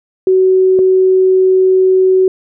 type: tone pair in turn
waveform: sine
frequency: 375.1 / 375.1 Hz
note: F#4 / F#4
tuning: +24 / +24 cents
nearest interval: unison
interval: 0 cents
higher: neither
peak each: -6 dBFS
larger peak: neither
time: 0.27-0.79 / 0.79-2.28 s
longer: second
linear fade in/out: 2 ms
effects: none